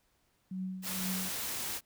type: tone with tremolo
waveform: sine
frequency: 186.8 Hz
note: F#3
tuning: 17 cents sharp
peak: -33 dBFS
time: 0.51-1.29 s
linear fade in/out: 5 ms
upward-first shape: triangle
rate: 2.1 Hz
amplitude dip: 80%
type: noise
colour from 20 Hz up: white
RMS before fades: -37 dBFS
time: 0.82-1.81 s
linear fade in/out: 50 ms
effects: pink hiss -73 dBFS RMS until 1.85 s